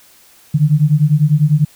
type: beating tone pair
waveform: sine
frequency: 145.1 / 155.1 Hz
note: D3 / D#3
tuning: -21 / -5 cents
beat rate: 10 Hz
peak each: -12 dBFS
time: 0.54-1.65 s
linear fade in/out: 10 ms
effects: white hiss -47 dBFS RMS until 1.75 s